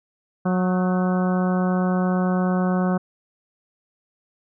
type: harmonic tone with a mistuned harmonic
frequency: 182.9 Hz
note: F#3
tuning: 20 cents flat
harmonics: 1 / 2 / 3 / 4 / 5 / 6 / 7 / 8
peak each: -19 / -29 / -29 / -30 / -37 / -34 / -35 / -36 dBFS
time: 0.45-2.98 s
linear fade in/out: 10 ms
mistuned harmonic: 8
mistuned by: +44 cents
effects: none